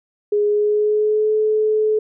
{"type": "tone with pitch glide", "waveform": "sine", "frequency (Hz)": [415, 430.6], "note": ["G#4", "A4"], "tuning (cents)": [-1, -37], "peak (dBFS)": -14, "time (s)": [0.32, 1.99], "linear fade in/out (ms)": 5, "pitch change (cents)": 64, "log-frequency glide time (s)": [0.45, 1.33], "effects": []}